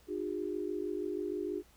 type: tone cluster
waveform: sine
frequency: 305.3 / 359.7 / 406 Hz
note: D#4 / F#4 / G#4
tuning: -33 / -49 / -39 cents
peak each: -39 / -37 / -38 dBFS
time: 0.07-1.63 s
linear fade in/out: 50 ms
effects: added 60 Hz sine -63 dBFS peak until 1.76 s + pink hiss -64 dBFS RMS until 1.76 s